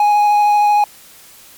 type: tone with vibrato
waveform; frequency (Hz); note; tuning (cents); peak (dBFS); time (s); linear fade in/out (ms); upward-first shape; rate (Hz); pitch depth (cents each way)
triangle; 830.6; G#5; 0; -7; 0-0.84; 2; triangle; 13; 12
effects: white hiss -42 dBFS RMS until 1.57 s + MP3 96 kbps